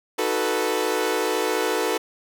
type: chord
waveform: sawtooth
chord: B dominant seventh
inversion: first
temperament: equal with one note detuned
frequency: 314.6 / 370 / 440 / 493.9 Hz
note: D#4 / F#4 / A4 / B4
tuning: +19 / 0 / 0 / 0 cents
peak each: -26 / -24 / -21 / -23 dBFS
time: 0.18-1.98 s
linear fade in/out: 10 ms
effects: none